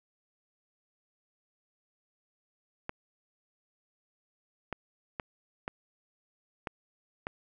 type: clicks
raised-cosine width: 0.5 ms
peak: -19 dBFS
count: 6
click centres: 2.894 / 4.727 / 5.198 / 5.679 / 6.672 / 7.269 s
effects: none